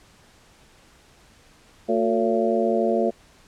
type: harmonic tone with a mistuned harmonic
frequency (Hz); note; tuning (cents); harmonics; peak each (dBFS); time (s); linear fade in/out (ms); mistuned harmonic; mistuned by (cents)
112.8; A2; +44; 2 / 3 / 4 / 5 / 6; -25 / -25 / -25 / -25 / -25; 1.88-3.11; 20; 3; +110
effects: pink hiss -54 dBFS RMS until 3.47 s + low-pass 9000 Hz 12 dB/octave